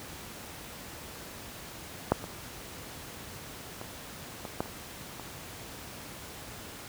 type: clicks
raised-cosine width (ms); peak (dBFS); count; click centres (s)
1; -7 / -23 / -25 / -23 / -14 / -29 / -26; 7; 2.12 / 2.241 / 3.814 / 4.452 / 4.605 / 4.658 / 5.197
effects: pink hiss -44 dBFS RMS until 6.88 s + high-pass 60 Hz 12 dB/octave